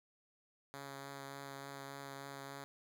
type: tone with vibrato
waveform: 5% pulse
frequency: 138.59 Hz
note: C#3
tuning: in tune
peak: -35 dBFS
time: 0.74-2.64 s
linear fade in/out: 0 ms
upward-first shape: triangle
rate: 3.4 Hz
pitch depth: 14 cents each way
effects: none